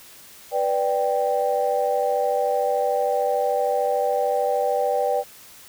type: chord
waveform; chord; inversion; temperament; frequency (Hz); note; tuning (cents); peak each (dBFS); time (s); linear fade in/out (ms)
sine; G major; first; equal; 493.9 / 587.3 / 784; B4 / D5 / G5; 0 / 0 / 0; -23; 0.51-5.24; 50
effects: tanh soft clip ceiling -10 dBFS + white hiss -46 dBFS RMS until 5.68 s